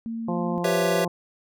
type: tone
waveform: sine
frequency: 228 Hz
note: A#3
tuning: 38 cents flat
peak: -28 dBFS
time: 0.06-0.58 s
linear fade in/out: 0 ms
type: harmonic tone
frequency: 174.61 Hz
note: F3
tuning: in tune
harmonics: 1 / 2 / 3 / 4 / 5 / 6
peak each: -28 / -31 / -33 / -34 / -35 / -36 dBFS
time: 0.28-1.08 s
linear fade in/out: 5 ms
type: chord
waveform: square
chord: C# half-diminished seventh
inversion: second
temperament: equal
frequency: 392 / 493.9 / 554.4 / 659.3 Hz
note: G4 / B4 / C#5 / E5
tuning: 0 / 0 / 0 / 0 cents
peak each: -28 dBFS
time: 0.64-1.05 s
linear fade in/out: 5 ms
effects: none